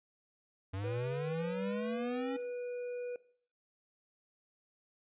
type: linear sweep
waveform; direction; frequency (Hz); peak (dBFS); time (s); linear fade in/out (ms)
square; up; 92.5 to 275.6; -37; 0.73-2.37; 10
type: harmonic tone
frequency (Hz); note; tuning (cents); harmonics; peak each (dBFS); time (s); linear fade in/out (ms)
489.6; B4; -15; 1 / 3 / 5; -37 / -57 / -54; 0.84-3.16; 2
effects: noise-tail reverb RT60 0.5 s tail -18 dB re dry + resampled to 8000 Hz